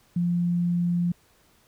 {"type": "tone", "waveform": "sine", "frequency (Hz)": 174.1, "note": "F3", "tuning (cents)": -5, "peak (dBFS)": -21, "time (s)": [0.16, 1.12], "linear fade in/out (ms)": 5, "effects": ["pink hiss -61 dBFS RMS until 1.67 s"]}